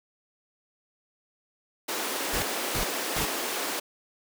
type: high-pass noise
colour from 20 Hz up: pink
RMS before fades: -31 dBFS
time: 1.88-3.8 s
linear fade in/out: 10 ms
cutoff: 290 Hz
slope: 24 dB/octave
type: noise bursts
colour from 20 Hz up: pink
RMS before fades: -29 dBFS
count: 3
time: 2.33-3.255 s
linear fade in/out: 5 ms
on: 95 ms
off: 320 ms
effects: none